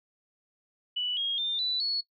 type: tone with pitch steps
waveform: sine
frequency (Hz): 2960 / 3265 / 3602 / 3974 / 4384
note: F#7 / G#7 / A7 / B7 / C#8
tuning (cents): 0 / -30 / +40 / +10 / -20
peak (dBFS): -27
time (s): 0.96-2.01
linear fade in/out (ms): 10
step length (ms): 210
effects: noise-tail reverb RT60 0.1 s tail -18 dB re dry + MP3 96 kbps